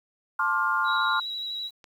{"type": "chord", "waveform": "sine", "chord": "D minor seventh", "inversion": "second", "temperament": "just", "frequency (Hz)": [881, 1057.2, 1174.7, 1409.6], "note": ["A5", "C6", "D6", "F6"], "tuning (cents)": [2, 18, 0, 16], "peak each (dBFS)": [-31, -27, -30, -25], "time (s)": [0.39, 1.2], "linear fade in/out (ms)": 5}
{"type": "tone with vibrato", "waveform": "sine", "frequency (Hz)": 3890, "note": "B7", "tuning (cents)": -27, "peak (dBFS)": -30, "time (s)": [0.84, 1.71], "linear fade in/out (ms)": 50, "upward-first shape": "square", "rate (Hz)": 12, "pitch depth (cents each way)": 16}
{"type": "click", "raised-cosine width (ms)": 0.2, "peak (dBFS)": -31, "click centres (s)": 1.842}
{"effects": ["9-bit"]}